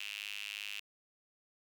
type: tone with high-pass filter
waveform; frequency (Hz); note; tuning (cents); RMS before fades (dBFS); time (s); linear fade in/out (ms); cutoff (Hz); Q
sawtooth; 102.8; G#2; -17; -43; 0-0.8; 5; 2700; 6.3
effects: none